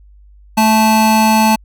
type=tone pair together; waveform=square; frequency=220 / 872.4 Hz; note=A3 / A5; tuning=0 / -15 cents; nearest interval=2 octaves; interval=2385 cents; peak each=-12 dBFS; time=0.57-1.56 s; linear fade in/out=10 ms; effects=added 50 Hz sine -40 dBFS peak until 1.64 s